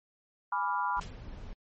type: chord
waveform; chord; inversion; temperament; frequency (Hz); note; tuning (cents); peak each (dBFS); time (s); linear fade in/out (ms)
sine; G# diminished seventh; none; equal; 830.6 / 987.8 / 1174.7 / 1396.9; G#5 / B5 / D6 / F6; 0 / 0 / 0 / 0; -36 / -30 / -36 / -36; 0.52-1; 5
type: noise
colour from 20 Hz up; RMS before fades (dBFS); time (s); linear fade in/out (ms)
brown; -43; 0.97-1.53; 0
type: noise with exponential decay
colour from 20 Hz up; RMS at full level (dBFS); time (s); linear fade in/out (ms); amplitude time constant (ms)
white; -40; 1.01-1.25; 2; 52
effects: low-pass 6000 Hz 12 dB/octave + MP3 32 kbps